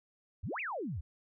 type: exponential two-way sweep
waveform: sine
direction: up then down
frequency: 66.9 to 2771 to 66.9 Hz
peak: -35 dBFS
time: 0.43-1.01 s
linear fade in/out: 10 ms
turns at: 0.6 s
effects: none